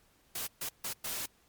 white noise bursts at uneven times, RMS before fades -37 dBFS, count 4, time 0.35-0.47 / 0.61-0.69 / 0.84-0.93 / 1.04-1.26 s, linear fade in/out 5 ms, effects pink hiss -67 dBFS RMS until 1.48 s + MP3 96 kbps

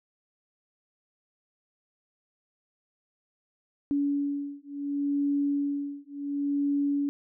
sine beating tone pair, 284 / 284.7 Hz, C#4 / C#4, +42 / +46 cents, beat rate 0.7 Hz, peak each -29 dBFS, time 3.91-7.09 s, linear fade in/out 0 ms, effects none

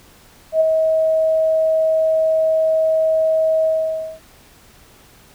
sine tone with ADSR envelope, 638 Hz, D#5, 43 cents sharp, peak -9 dBFS, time 0.52-4.2 s, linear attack 86 ms, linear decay 16 ms, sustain -4 dB, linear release 550 ms, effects pink hiss -48 dBFS RMS until 5.34 s

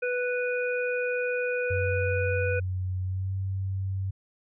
harmonic tone, 493.9 Hz, B4, in tune, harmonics 1 / 3 / 5, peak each -27 / -32 / -34 dBFS, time 0.02-2.6 s, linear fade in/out 10 ms
sine tone with pitch glide, 92.5 to 95.87 Hz, F#2 to G2, 0 to -38 cents, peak -27 dBFS, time 1.7-4.11 s, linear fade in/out 10 ms, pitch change +62 cents, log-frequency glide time 3.02-3.33 s
effects none

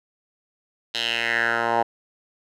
10% pulse tone with band-pass filter sweep, 116.54 Hz, A#2, in tune, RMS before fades -23 dBFS, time 0.94-1.83 s, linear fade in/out 10 ms, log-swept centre 3700 to 850 Hz, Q 3.8, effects none

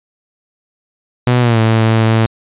sawtooth tone with pitch glide, 123.47 to 111.92 Hz, B2 to A2, 0 to +30 cents, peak -5 dBFS, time 1.27-2.26 s, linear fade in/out 0 ms, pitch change -170 cents, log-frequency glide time 1.4-1.59 s, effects resampled to 8000 Hz

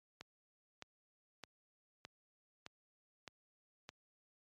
click train, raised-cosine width 0.2 ms, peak -30 dBFS, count 7, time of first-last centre 0.21-3.891 s, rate 1.63 Hz, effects high-pass 80 Hz 12 dB/octave + MP3 64 kbps

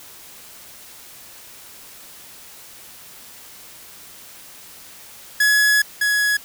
45% pulse tone pair in turn, 1689 / 1679.3 Hz, G#6 / G#6, +29 / +19 cents, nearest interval unison, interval 10 cents, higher first, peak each -13 / -16 dBFS, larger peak first, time 5.4-5.82 / 6.01-6.37 s, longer first, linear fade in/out 5 ms, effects white hiss -42 dBFS RMS until 6.44 s

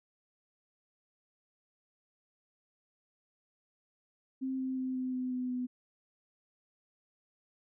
sine tone with pitch steps, 263.2 / 260.9 / 258.7 / 256.4 / 254.2 / 252 / 249.9 Hz, C4 / C4 / C4 / C4 / C4 / B3 / B3, +10 / -5 / -19 / -35 / -50 / +35 / +21 cents, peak -32 dBFS, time 4.41-5.67 s, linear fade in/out 20 ms, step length 180 ms, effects none

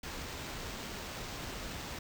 pink noise with sample-and-hold, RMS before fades -42 dBFS, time 0.03-1.99 s, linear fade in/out 5 ms, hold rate 11025 Hz, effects none

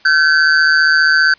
square tone with amplitude modulation, 1534 Hz, G6, 38 cents flat, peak -6 dBFS, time 0.05-1.34 s, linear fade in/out 5 ms, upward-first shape sine, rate 155 Hz, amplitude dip 70%, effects white hiss -47 dBFS RMS until 1.38 s + resampled to 11025 Hz

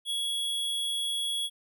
square tone, 3345 Hz, G#7, 12 cents sharp, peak -29 dBFS, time 0.05-1.5 s, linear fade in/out 50 ms, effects none

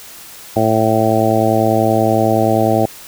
harmonic tone, 110.4 Hz, A2, 6 cents sharp, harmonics 1 / 2 / 3 / 4 / 5 / 6 / 7, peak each -19 / -19 / -18 / -21 / -19 / -17 / -18 dBFS, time 0.56-2.86 s, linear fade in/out 5 ms, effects white hiss -36 dBFS RMS until 3.07 s

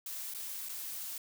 blue noise with dropouts, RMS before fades -41 dBFS, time 0.06-1.18 s, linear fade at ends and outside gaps 2 ms, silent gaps 0.338-0.346 / 0.688-0.692 s, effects none

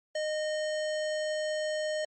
square tone, 615 Hz, D#5, 20 cents flat, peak -30 dBFS, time 0.15-2.05 s, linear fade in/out 5 ms, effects MP3 32 kbps

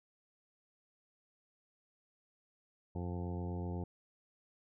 harmonic tone with a mistuned harmonic, 88 Hz, F2, 14 cents sharp, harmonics 1 / 2 / 3 / 4 / 5 / 6 / 8 / 9 / 10, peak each -39 / -42 / -48 / -47 / -50 / -53 / -54 / -55 / -55 dBFS, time 2.95-3.84 s, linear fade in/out 5 ms, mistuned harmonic 1, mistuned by +16 cents, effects none

